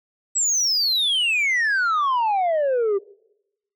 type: exponential sweep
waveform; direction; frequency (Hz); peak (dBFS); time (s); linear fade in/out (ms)
sine; down; 7902 to 382.8; -15; 0.35-2.99; 20
effects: noise-tail reverb RT60 0.9 s tail -25 dB re dry + tanh soft clip ceiling -17 dBFS